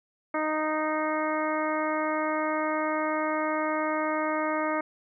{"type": "harmonic tone", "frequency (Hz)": 309.5, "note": "D#4", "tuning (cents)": -9, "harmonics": [1, 2, 3, 4, 5, 6, 7], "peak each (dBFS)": [-31, -30, -33, -32, -38, -39, -37], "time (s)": [0.34, 4.81], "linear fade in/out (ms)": 5, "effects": []}